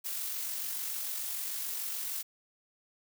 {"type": "noise with amplitude modulation", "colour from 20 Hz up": "blue", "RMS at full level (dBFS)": -35, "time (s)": [0.04, 2.23], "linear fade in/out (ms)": 20, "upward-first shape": "sine", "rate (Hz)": 46.8, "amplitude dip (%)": 30, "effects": []}